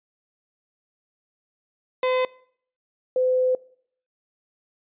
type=tone pair in turn; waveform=35% pulse / sine; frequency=510 / 510 Hz; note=C5 / C5; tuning=-44 / -44 cents; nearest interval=unison; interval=0 cents; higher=neither; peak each=-18 dBFS; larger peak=neither; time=2.03-2.25 / 3.16-3.55 s; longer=second; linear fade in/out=2 ms; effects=noise-tail reverb RT60 0.6 s tail -22 dB re dry + resampled to 8000 Hz